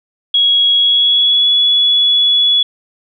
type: tone with pitch glide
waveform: sine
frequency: 3322 to 3396 Hz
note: G#7 to G#7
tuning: 0 to +38 cents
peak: -8 dBFS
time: 0.34-2.63 s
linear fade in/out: 5 ms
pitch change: +38 cents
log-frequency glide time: 0.74-1.49 s
effects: none